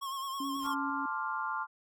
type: tone with vibrato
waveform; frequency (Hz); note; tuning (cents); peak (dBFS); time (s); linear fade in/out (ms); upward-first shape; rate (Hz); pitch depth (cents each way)
square; 1082; C#6; -42; -36; 0.01-0.75; 20; sine; 9.3; 51
type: tone with tremolo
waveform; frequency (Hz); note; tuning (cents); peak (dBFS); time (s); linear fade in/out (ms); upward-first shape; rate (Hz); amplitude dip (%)
sine; 277.2; C#4; 0; -35; 0.4-1.06; 5; square; 3; 25
type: noise with exponential growth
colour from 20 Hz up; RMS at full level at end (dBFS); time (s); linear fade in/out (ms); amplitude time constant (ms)
pink; -49; 0.47-0.67; 2; 43
type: chord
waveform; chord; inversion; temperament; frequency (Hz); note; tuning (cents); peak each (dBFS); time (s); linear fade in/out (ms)
sine; D minor seventh; second; equal; 880 / 1046.5 / 1174.7 / 1396.9; A5 / C6 / D6 / F6; 0 / 0 / 0 / 0; -38 / -37 / -39 / -37; 0.63-1.67; 50
effects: none